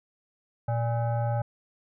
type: tone with frequency modulation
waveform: sine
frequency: 117.2 Hz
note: A#2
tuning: 10 cents sharp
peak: -24 dBFS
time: 0.68-1.42 s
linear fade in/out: 5 ms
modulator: 702 Hz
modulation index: 0.77
effects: none